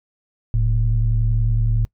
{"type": "tone pair together", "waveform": "sine", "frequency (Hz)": [40.9, 111.6], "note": ["E1", "A2"], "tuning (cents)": [-13, 25], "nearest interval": "octave + perfect fourth", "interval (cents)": 1738, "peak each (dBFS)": -17, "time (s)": [0.54, 1.85], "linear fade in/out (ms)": 0, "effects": ["noise-tail reverb RT60 0.1 s tail -24 dB re dry", "tanh soft clip ceiling -8 dBFS"]}